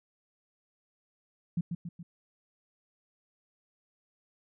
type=tone with echo; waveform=sine; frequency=171.5 Hz; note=F3; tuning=31 cents flat; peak=-26 dBFS; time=1.57-1.61 s; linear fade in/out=5 ms; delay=140 ms; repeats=3; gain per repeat=-5 dB; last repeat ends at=2.03 s; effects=none